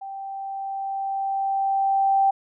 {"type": "tone with level ramp", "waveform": "sine", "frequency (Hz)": 782, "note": "G5", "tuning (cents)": -4, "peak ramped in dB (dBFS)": [-32, -15], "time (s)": [0.01, 2.31], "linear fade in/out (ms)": 10, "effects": []}